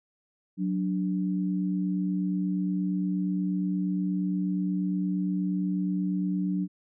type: tone pair together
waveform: sine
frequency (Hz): 184.64 / 293.1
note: F#3 / D4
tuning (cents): -3 / -3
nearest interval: minor sixth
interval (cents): 800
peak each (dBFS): -26 / -31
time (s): 0.57-6.68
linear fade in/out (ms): 50
effects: none